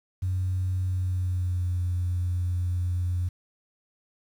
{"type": "tone with pitch glide", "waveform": "sine", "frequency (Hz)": [92.5, 89.19], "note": ["F#2", "F2"], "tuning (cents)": [0, 37], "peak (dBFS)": -23, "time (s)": [0.22, 3.29], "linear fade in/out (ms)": 10, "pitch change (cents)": -63, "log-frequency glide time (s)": [0.84, 1.79], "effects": ["tanh soft clip ceiling -20 dBFS", "9-bit"]}